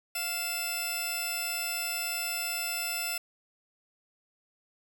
10% pulse tone pair together, 698.5 / 2637 Hz, F5 / E7, 0 / 0 cents, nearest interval octave + major seventh, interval 2300 cents, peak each -28 / -23 dBFS, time 0.15-3.18 s, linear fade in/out 5 ms, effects none

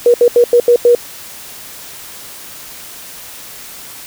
sine tone bursts at uneven times, 480.4 Hz, B4, 48 cents flat, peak -4 dBFS, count 6, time 0.06-0.14 / 0.21-0.28 / 0.36-0.44 / 0.53-0.6 / 0.68-0.76 / 0.85-0.95 s, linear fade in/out 2 ms, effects white hiss -32 dBFS RMS until 4.06 s

